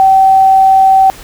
sine tone, 769 Hz, G5, 33 cents flat, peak -3 dBFS, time 0-1.1 s, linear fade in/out 0 ms, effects pink hiss -33 dBFS RMS until 1.23 s

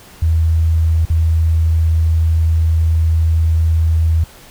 sine tone with dropouts, 81.1 Hz, E2, 28 cents flat, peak -10 dBFS, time 0.22-4.24 s, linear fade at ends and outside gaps 5 ms, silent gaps 1.053-1.099 s, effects pink hiss -41 dBFS RMS until 4.5 s

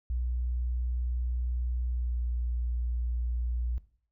sine tone with pitch glide, 61 to 59.85 Hz, B1 to A#1, -21 to +46 cents, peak -28 dBFS, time 0.1-3.78 s, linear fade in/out 0 ms, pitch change -33 cents, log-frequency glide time 1.9-2.17 s, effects noise-tail reverb RT60 0.5 s tail -17 dB re dry

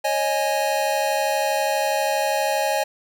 square chord, C# suspended second, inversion none, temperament equal with one note detuned, 549.9 / 622.3 / 830.6 Hz, C#5 / D#5 / G#5, -14 / 0 / 0 cents, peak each -26 / -25 / -24 dBFS, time 0.04-2.84 s, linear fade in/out 10 ms, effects none

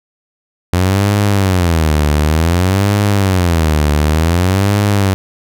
sawtooth tone with vibrato, 87.31 Hz, F2, in tune, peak -6 dBFS, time 0.73-5.14 s, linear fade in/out 0 ms, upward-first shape sine, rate 0.55 Hz, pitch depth 280 cents each way, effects none

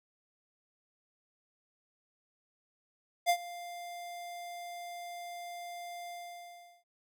square tone with ADSR envelope, 698.5 Hz, F5, in tune, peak -23 dBFS, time 3.26-6.84 s, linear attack 36 ms, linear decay 72 ms, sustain -19 dB, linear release 740 ms, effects none

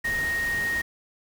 sine tone in noise, 1864.7 Hz, A#6, in tune, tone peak -24 dBFS, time 0.04-0.82 s, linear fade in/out 10 ms, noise pink, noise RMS -36 dBFS, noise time 0.04-0.82 s, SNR +9 dB, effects none

